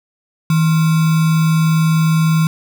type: tone with sample-and-hold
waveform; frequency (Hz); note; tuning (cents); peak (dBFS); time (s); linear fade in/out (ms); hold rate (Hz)
sine; 160.9; E3; -42; -10; 0.5-2.47; 2; 1225
effects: none